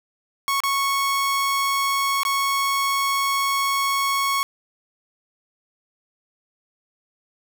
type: tone with dropouts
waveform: sawtooth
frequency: 1104 Hz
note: C#6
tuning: 7 cents flat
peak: -16 dBFS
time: 0.48-4.43 s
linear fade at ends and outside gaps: 0 ms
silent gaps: 0.603-0.636 / 2.233-2.251 s
effects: 7-bit